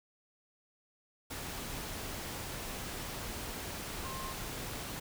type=tone in noise; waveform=sine; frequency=1061 Hz; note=C6; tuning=24 cents sharp; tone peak=-43 dBFS; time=4.04-4.33 s; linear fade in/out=10 ms; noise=pink; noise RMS=-41 dBFS; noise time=1.3-5 s; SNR=-5 dB; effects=none